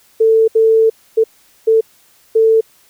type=tone bursts at uneven times; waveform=sine; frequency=445.7 Hz; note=A4; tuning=22 cents sharp; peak=-7 dBFS; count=5; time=0.2-0.48 / 0.55-0.9 / 1.17-1.24 / 1.67-1.81 / 2.35-2.61 s; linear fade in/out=10 ms; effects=white hiss -51 dBFS RMS until 2.89 s